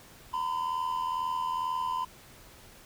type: tone pair together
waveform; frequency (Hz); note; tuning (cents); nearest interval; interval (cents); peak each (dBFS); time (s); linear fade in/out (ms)
triangle; 930.8 / 1013; A#5 / B5; -3 / +44; minor second; 147; -33 / -28; 0.33-2.05; 10
effects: pink hiss -53 dBFS RMS until 2.85 s